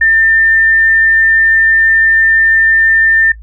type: tone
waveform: sine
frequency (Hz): 1797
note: A6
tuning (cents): +36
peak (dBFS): -6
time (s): 0.01-3.32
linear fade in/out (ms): 5
effects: noise-tail reverb RT60 0.1 s tail -21 dB re dry + added 55 Hz sine -29 dBFS peak until 3.42 s